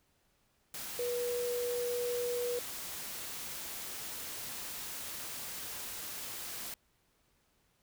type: tone in noise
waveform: sine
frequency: 485.3 Hz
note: B4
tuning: 30 cents flat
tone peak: -32 dBFS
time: 0.99-2.59 s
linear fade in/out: 2 ms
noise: white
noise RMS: -42 dBFS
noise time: 0.74-6.74 s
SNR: +7 dB
effects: pink hiss -73 dBFS RMS until 7.82 s